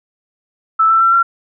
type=tone with pitch steps; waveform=sine; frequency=1316 / 1332.8 / 1349.9 / 1367.1 Hz; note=E6 / E6 / E6 / F6; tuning=-3 / +19 / +41 / -37 cents; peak=-8 dBFS; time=0.79-1.23 s; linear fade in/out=10 ms; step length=110 ms; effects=none